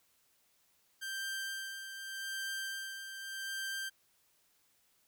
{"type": "tone with tremolo", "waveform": "sawtooth", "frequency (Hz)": 1574, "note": "G6", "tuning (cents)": 7, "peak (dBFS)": -33, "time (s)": [1.01, 3.9], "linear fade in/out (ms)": 20, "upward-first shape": "sine", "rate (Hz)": 0.84, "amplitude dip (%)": 55, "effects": ["white hiss -72 dBFS RMS until 5.07 s"]}